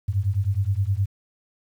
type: beating tone pair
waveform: sine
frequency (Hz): 93.8 / 103.4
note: F#2 / G#2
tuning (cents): +24 / -7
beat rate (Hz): 9.6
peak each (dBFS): -23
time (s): 0.08-1.06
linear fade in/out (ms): 10
effects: 9-bit